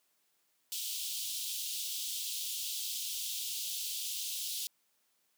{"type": "high-pass noise", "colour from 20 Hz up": "pink", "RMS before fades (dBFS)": -38, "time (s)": [0.72, 4.67], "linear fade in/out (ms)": 0, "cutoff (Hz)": 3000, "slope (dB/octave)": 48, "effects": ["white hiss -75 dBFS RMS until 5.37 s", "high-pass 150 Hz 12 dB/octave"]}